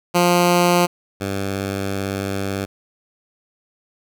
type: tone pair in turn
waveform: 10% pulse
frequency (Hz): 175.8 / 97.98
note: F3 / G2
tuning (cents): +12 / 0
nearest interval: minor seventh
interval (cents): 1012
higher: first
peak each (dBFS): -5 / -14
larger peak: first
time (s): 0.14-0.87 / 1.2-2.66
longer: second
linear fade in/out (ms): 20
effects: none